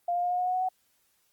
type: tone with pitch steps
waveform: sine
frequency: 699 / 705.5 / 712 / 718.7 / 725.3 / 732.1 / 738.9 / 745.7 Hz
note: F5 / F5 / F5 / F5 / F#5 / F#5 / F#5 / F#5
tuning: +1 / +17 / +33 / +49 / -35 / -19 / -3 / +13 cents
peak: -25 dBFS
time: 0.08-0.688 s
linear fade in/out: 5 ms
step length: 76 ms
effects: white hiss -70 dBFS RMS until 1.32 s + Opus 24 kbps